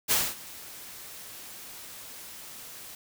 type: noise with ADSR envelope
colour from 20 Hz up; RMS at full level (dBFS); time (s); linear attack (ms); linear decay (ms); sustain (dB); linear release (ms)
white; -23; 0.08-2.95; 33; 230; -21; 3
effects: none